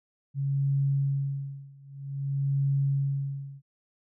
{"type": "tone with tremolo", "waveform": "sine", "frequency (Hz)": 138.59, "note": "C#3", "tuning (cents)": 0, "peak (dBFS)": -22, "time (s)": [0.34, 3.62], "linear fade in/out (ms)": 50, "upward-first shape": "sine", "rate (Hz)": 0.52, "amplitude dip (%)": 95, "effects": []}